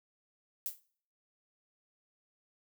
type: noise with exponential decay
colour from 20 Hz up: violet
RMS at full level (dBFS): -32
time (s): 0.66-0.8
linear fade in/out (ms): 0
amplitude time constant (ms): 30
effects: noise-tail reverb RT60 0.5 s tail -20 dB re dry